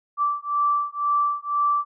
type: beating tone pair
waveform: sine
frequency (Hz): 1165 / 1167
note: D6 / D6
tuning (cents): -14 / -11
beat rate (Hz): 2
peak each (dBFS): -23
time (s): 0.17-1.85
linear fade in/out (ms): 50
effects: none